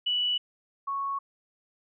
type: tone pair in turn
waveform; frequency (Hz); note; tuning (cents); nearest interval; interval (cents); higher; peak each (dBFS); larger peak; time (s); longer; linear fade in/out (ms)
sine; 2954 / 1106.5; F#7 / C#6; -3 / -3; octave + perfect fourth; 1700; first; -24 / -28; first; 0.06-0.38 / 0.87-1.19; neither; 10
effects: none